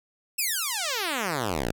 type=exponential sweep; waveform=5% pulse; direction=down; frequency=2703 to 49 Hz; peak=-15 dBFS; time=0.38-1.72 s; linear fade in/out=10 ms; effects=none